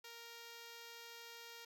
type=tone; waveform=5% pulse; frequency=466.2 Hz; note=A#4; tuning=in tune; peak=-40 dBFS; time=0.04-1.65 s; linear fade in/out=5 ms; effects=none